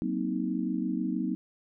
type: chord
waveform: sine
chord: C half-diminished seventh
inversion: second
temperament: just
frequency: 188.37 / 235.5 / 261.6 / 314 Hz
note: Gb3 / Bb3 / C4 / Eb4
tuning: +31 / +18 / 0 / +16 cents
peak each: -33 dBFS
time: 0.02-1.35 s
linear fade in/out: 0 ms
effects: none